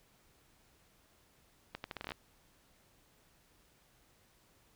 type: accelerating click train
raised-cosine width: 0.3 ms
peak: -24 dBFS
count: 10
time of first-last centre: 1.75-2.119 s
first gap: 91 ms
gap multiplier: 0.78
effects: pink hiss -68 dBFS RMS until 4.75 s